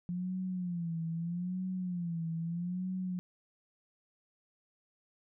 sine tone with vibrato, 174.61 Hz, F3, in tune, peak -33 dBFS, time 0.09-3.19 s, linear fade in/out 0 ms, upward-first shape sine, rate 0.79 Hz, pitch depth 110 cents each way, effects none

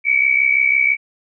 sine tone pair together, 2245 / 2311 Hz, C#7 / D7, +21 / -28 cents, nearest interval minor second, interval 51 cents, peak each -15 dBFS, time 0.04-0.97 s, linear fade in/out 50 ms, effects none

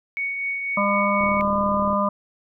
sine tone with tremolo, 2229 Hz, C#7, 9 cents sharp, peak -22 dBFS, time 0.17-1.41 s, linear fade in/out 0 ms, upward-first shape triangle, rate 4 Hz, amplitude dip 40%
harmonic tone, 201.7 Hz, G3, 50 cents sharp, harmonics 1 / 3 / 5 / 6, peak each -24 / -24 / -24 / -24 dBFS, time 0.77-2.09 s, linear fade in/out 5 ms
click train, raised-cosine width 3 ms, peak -23 dBFS, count 28, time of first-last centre 1.21-1.93 s, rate 37.5 Hz
effects none

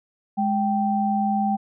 sine tone pair together, 208.4 / 781 Hz, G#3 / G5, +6 / -7 cents, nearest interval octave + major seventh, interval 2287 cents, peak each -22 dBFS, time 0.37-1.57 s, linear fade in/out 20 ms, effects none

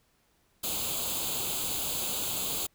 white noise with comb filter, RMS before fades -32 dBFS, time 0.63-2.67 s, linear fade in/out 10 ms, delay 0.27 ms, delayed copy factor +0.8, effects pink hiss -69 dBFS RMS until 2.74 s

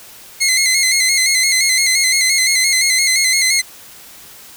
15% pulse tone with vibrato, 2101 Hz, C7, 7 cents sharp, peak -5 dBFS, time 0.4-3.62 s, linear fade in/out 20 ms, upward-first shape square, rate 5.8 Hz, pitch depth 47 cents each way, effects white hiss -39 dBFS RMS until 4.56 s

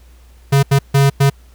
square tone bursts at uneven times, 138.59 Hz, C#3, in tune, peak -9 dBFS, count 4, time 0.52-0.63 / 0.71-0.79 / 0.94-1.1 / 1.2-1.3 s, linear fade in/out 10 ms, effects added 60 Hz sine -41 dBFS peak until 1.54 s + pink hiss -53 dBFS RMS until 1.54 s

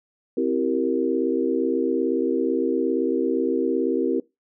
sine chord, C dominant seventh, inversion none, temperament equal with one note detuned, 261.6 / 329.6 / 387.3 / 466.2 Hz, C4 / E4 / G4 / Bb4, 0 / 0 / -21 / 0 cents, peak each -25 dBFS, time 0.37-4.2 s, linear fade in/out 5 ms, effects noise-tail reverb RT60 0.2 s tail -21 dB re dry

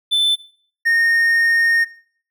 triangle tone pair in turn, 3525 / 1843.2 Hz, A7 / A#6, +2 / -20 cents, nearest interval major seventh, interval 1122 cents, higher first, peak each -11 dBFS, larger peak neither, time 0.11-0.36 / 0.85-1.85 s, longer second, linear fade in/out 20 ms, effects noise-tail reverb RT60 0.5 s tail -17 dB re dry

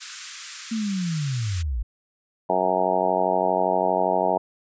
white high-pass noise, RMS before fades -34 dBFS, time 0-1.63 s, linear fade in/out 20 ms, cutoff 1200 Hz, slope 48 dB/octave
sine linear sweep, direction down, 230 to 49 Hz, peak -23 dBFS, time 0.71-1.83 s, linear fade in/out 10 ms
harmonic tone, 92.5 Hz, F#2, in tune, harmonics 2 / 3 / 4 / 5 / 6 / 7 / 8 / 9 / 10, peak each -33 / -34 / -30 / -29 / -29 / -24 / -27 / -26 / -28 dBFS, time 2.49-4.38 s, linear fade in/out 10 ms
effects resampled to 16000 Hz

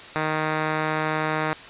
5% pulse tone, 155.56 Hz, D#3, in tune, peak -11 dBFS, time 0.16-1.53 s, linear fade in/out 0 ms, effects white hiss -41 dBFS RMS until 1.69 s + resampled to 8000 Hz

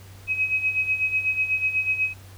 sine tone with tremolo, 2541 Hz, D#7, 36 cents sharp, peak -18 dBFS, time 0.27-2.14 s, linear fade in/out 50 ms, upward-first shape sine, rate 8.1 Hz, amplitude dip 70%, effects added 96 Hz sine -43 dBFS peak until 2.37 s + pink hiss -50 dBFS RMS until 2.37 s

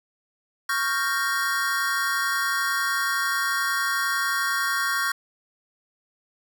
square chord, G half-diminished seventh, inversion second, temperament equal with one note detuned, 1108.7 / 1396.9 / 1568 / 1858.2 Hz, Db6 / F6 / G6 / Bb6, 0 / 0 / 0 / -6 cents, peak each -29 dBFS, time 0.69-5.12 s, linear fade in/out 5 ms, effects none

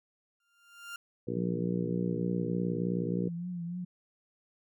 30% pulse tone with exponential growth, 1396.9 Hz, F6, in tune, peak -35 dBFS, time 0.4-0.96 s, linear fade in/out 2 ms, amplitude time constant 120 ms
harmonic tone, 59.4 Hz, A#1, 33 cents sharp, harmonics 2 / 3 / 4 / 5 / 6 / 7 / 8, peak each -39 / -39 / -39 / -39 / -39 / -39 / -39 dBFS, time 1.27-3.29 s, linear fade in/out 10 ms
sine tone with vibrato, 174.8 Hz, F3, 2 cents sharp, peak -34 dBFS, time 1.36-3.85 s, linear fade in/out 10 ms, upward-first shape triangle, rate 3.4 Hz, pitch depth 67 cents each way
effects none

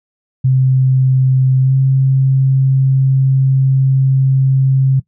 sine tone with pitch glide, 130.81 to 133.56 Hz, C3 to C3, 0 to +36 cents, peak -8 dBFS, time 0.44-5 s, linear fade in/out 10 ms, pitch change +36 cents, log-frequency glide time 1.61-1.75 s, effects noise-tail reverb RT60 0.1 s tail -18 dB re dry

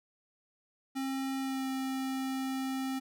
square tone with pitch glide, 267.8 to 264.6 Hz, C4 to C4, +40 to +20 cents, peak -33 dBFS, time 0.95-3 s, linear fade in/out 20 ms, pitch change -20 cents, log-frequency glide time 1.4-1.68 s, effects none

